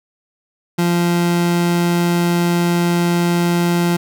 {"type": "tone", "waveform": "30% pulse", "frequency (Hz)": 173.1, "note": "F3", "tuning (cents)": -15, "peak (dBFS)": -11, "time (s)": [0.78, 3.97], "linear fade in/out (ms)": 10, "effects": []}